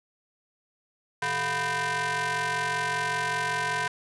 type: ring-modulated tone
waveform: sawtooth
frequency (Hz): 277.2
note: C#4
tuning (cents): 0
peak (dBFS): -19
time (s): 1.22-3.88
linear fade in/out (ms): 5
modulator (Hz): 1270
effects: resampled to 24000 Hz